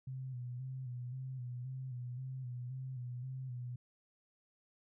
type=tone with vibrato; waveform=sine; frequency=126.9 Hz; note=B2; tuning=47 cents sharp; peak=-40 dBFS; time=0.07-3.76 s; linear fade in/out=5 ms; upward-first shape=square; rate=1.9 Hz; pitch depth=52 cents each way; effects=none